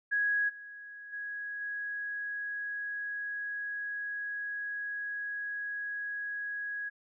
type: tone with level steps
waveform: sine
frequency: 1661.2 Hz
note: G#6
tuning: in tune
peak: -26 / -44 / -36 / -34 dBFS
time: 0.11-6.9 s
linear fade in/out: 20 ms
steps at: 0.48 / 1.12 / 1.6 s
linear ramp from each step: 20 ms
effects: none